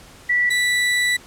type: tone pair in turn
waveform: sine / 35% pulse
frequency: 1956 / 1967.1 Hz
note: B6 / B6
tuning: -17 / -7 cents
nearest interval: unison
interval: 10 cents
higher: second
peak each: -15 dBFS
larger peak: neither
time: 0.29-0.5 / 0.5-1.17 s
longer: second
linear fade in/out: 10 ms
effects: pink hiss -45 dBFS RMS until 1.26 s + low-pass 11000 Hz 12 dB/octave